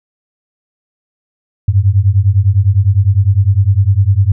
sine beating tone pair, 93.6 / 103.5 Hz, F#2 / G#2, +20 / -5 cents, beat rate 9.9 Hz, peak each -10 dBFS, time 1.68-4.32 s, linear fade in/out 5 ms, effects none

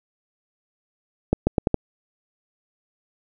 accelerating click train, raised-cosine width 2 ms, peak -4 dBFS, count 5, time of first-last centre 1.33-1.743 s, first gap 140 ms, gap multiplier 0.8, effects none

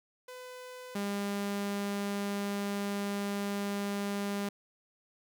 sawtooth tone pair in turn, 503 / 201.5 Hz, B4 / G3, +32 / +48 cents, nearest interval octave + major third, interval 1584 cents, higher first, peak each -40 / -28 dBFS, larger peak second, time 0.28-0.95 / 0.95-4.49 s, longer second, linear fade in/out 5 ms, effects none

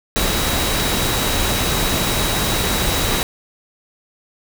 sine tone in noise, 3861 Hz, B7, 40 cents flat, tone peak -27 dBFS, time 0.16-3.23 s, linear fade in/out 0 ms, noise pink, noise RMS -19 dBFS, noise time 0.16-3.23 s, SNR -11 dB, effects none

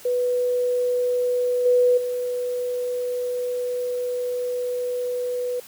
sine tone with level steps, 493.9 Hz, B4, in tune, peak -19 / -14 / -23 dBFS, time 0.05-5.6 s, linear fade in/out 5 ms, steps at 1.65 / 1.97 s, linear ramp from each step 10 ms, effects white hiss -45 dBFS RMS until 5.67 s

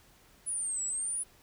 sine linear two-way sweep, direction down then up, 10000 to 7670 to 10000 Hz, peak -31 dBFS, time 0.46-1.24 s, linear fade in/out 20 ms, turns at 0.84 s, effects pink hiss -61 dBFS RMS until 1.42 s

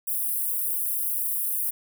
white high-pass noise, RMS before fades -27 dBFS, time 0.07-1.71 s, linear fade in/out 10 ms, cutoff 9700 Hz, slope 48 dB/octave, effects none

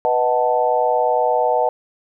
sine chord, B dominant seventh, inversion none, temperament equal, 493.9 / 622.3 / 740 / 880 Hz, B4 / D#5 / F#5 / A5, 0 / 0 / 0 / 0 cents, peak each -20 dBFS, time 0.05-1.69 s, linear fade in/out 0 ms, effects none

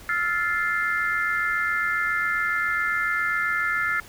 sine chord, F major seventh, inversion third, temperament just, 1309.6 / 1396.9 / 1746.1 / 2095 Hz, E6 / F6 / A6 / C7, -12 / 0 / -14 / +2 cents, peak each -31 / -26 / -26 / -28 dBFS, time 0.09-4 s, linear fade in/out 2 ms, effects pink hiss -46 dBFS RMS until 4.08 s

